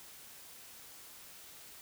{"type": "silence", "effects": ["white hiss -53 dBFS RMS until 1.81 s"]}